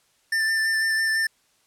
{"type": "tone with vibrato", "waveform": "square", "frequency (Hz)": 1782, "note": "A6", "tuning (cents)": 22, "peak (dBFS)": -21, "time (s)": [0.32, 1.27], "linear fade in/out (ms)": 5, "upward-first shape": "sine", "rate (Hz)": 6, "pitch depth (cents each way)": 20, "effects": ["white hiss -64 dBFS RMS until 1.66 s", "low-pass 10000 Hz 12 dB/octave"]}